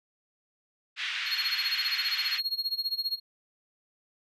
white band-pass noise, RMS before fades -33 dBFS, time 0.96-2.41 s, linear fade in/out 50 ms, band 1600 to 3400 Hz, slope 24 dB/octave
triangle tone with tremolo, 4285 Hz, C8, 40 cents sharp, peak -24 dBFS, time 1.25-3.2 s, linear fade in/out 50 ms, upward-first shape sine, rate 15 Hz, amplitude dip 90%
effects none

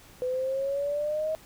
sine exponential sweep, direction up, 500 to 635 Hz, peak -26 dBFS, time 0.22-1.35 s, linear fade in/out 0 ms, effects pink hiss -53 dBFS RMS until 1.45 s

